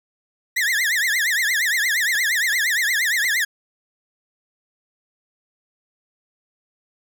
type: tone with vibrato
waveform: 40% pulse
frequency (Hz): 1859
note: A#6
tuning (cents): -5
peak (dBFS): -17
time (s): 0.56-3.45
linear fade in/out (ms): 10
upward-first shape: triangle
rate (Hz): 8.6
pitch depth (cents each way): 250
type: clicks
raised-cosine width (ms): 0.2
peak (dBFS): -20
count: 3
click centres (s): 2.154 / 2.528 / 3.245
effects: none